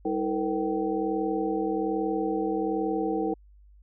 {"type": "tone cluster", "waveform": "sine", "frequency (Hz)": [200, 320.4, 451.2, 492.4, 771], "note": ["G3", "E4", "A4", "B4", "G5"], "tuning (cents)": [35, -49, 44, -5, -29], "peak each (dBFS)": [-36, -28, -30, -35, -33], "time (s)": [0.05, 3.34], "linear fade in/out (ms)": 5, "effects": ["added 50 Hz sine -51 dBFS peak until 3.82 s"]}